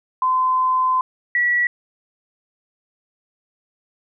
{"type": "tone pair in turn", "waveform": "sine", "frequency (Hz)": [1027, 1938.7], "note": ["C6", "B6"], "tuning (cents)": [-33, -33], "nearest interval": "major seventh", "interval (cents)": 1100, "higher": "second", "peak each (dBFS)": -15, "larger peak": "neither", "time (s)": [[0.22, 1.01], [1.35, 1.67]], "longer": "first", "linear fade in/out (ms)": 2, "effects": []}